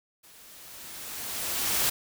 white noise with level ramp, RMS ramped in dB -54 to -24 dBFS, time 0.23-1.9 s, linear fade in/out 10 ms, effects none

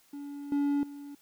triangle tone with level steps, 285.4 Hz, D4, 49 cents flat, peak -36 / -23 / -39 dBFS, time 0.13-1.15 s, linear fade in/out 5 ms, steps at 0.52 / 0.83 s, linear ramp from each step 2 ms, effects white hiss -64 dBFS RMS until 1.21 s

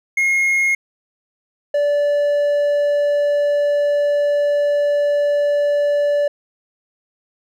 triangle tone pair in turn, 2151 / 580.4 Hz, C7 / D5, +47 / -21 cents, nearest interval octave + major seventh, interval 2268 cents, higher first, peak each -12 dBFS, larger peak neither, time 0.17-0.75 / 1.74-6.28 s, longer second, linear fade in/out 5 ms, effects none

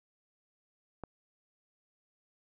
click, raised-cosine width 1 ms, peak -26 dBFS, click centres 1.037 s, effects none

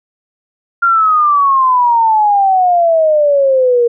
sine exponential sweep, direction down, 1399 to 468 Hz, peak -7 dBFS, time 0.82-3.88 s, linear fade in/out 10 ms, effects none

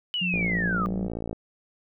sine linear sweep, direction down, 3000 to 1174.7 Hz, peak -25 dBFS, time 0.14-0.86 s, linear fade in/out 0 ms
sine tone with pitch glide, 179.1 to 189.09 Hz, F3 to F#3, +44 to +38 cents, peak -27 dBFS, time 0.21-1.08 s, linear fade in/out 10 ms, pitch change +94 cents, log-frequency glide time 0.66-0.88 s
click train, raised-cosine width 2 ms, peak -19 dBFS, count 57, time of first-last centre 0.34-1.329 s, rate 56.6 Hz
effects none

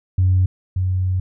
sine tone pair in turn, 92.5 / 92.5 Hz, F#2 / F#2, 0 / 0 cents, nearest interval unison, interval 0 cents, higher neither, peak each -11 / -16 dBFS, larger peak first, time 0.18-0.46 / 0.76-1.2 s, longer second, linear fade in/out 5 ms, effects tanh soft clip ceiling -8 dBFS

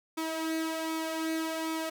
sawtooth tone with flanger, 321.6 Hz, E4, 43 cents flat, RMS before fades -33 dBFS, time 0.17-1.9 s, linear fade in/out 10 ms, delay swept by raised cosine 0.85 to 2.65 ms, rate 1.3 Hz, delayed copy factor +0.55, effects none

